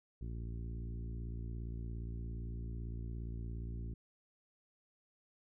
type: harmonic tone with a mistuned harmonic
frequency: 57.5 Hz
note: A#1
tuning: 23 cents flat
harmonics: 1 / 2 / 3 / 4 / 5 / 6 / 7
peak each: -41 / -45 / -52 / -54 / -58 / -58 / -63 dBFS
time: 0.21-3.94 s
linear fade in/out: 5 ms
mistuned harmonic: 1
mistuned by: +20 cents
effects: none